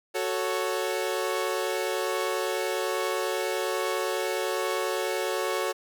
sawtooth chord, F# minor, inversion none, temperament equal, 370 / 440 / 554.4 Hz, F#4 / A4 / C#5, 0 / 0 / 0 cents, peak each -27 dBFS, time 0.14-5.73 s, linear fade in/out 20 ms, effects none

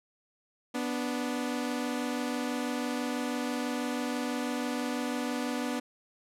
sawtooth tone pair together, 246.4 / 292.5 Hz, B3 / D4, -4 / -7 cents, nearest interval minor third, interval 297 cents, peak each -28 / -31 dBFS, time 0.74-5.8 s, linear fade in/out 10 ms, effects low-pass 12000 Hz 12 dB/octave

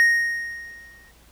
triangle tone with exponential decay, 1864.7 Hz, A#6, in tune, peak -10 dBFS, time 0-1.11 s, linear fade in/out 0 ms, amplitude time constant 240 ms, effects added 58 Hz sine -55 dBFS peak until 1.31 s + pink hiss -55 dBFS RMS until 1.31 s

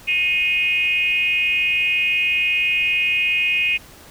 sine tone with frequency modulation, 2500 Hz, D#7, 8 cents sharp, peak -16 dBFS, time 0.07-3.78 s, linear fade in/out 20 ms, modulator 337 Hz, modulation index 0.71, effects pink hiss -44 dBFS RMS until 4.1 s

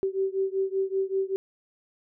sine beating tone pair, 383.3 / 388.5 Hz, G4 / G4, -39 / -16 cents, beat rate 5.2 Hz, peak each -27 / -28 dBFS, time 0.03-1.36 s, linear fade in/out 0 ms, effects none

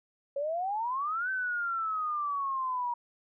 sine exponential two-way sweep, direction up then down, 547 to 1548 to 952 Hz, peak -29 dBFS, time 0.36-2.94 s, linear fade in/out 5 ms, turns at 1.3 s, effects none

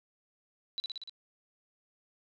sine tone with echo, 3951 Hz, B7, in tune, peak -32 dBFS, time 0.78-0.8 s, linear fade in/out 0 ms, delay 59 ms, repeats 5, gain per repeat -2 dB, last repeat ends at 1.095 s, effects none

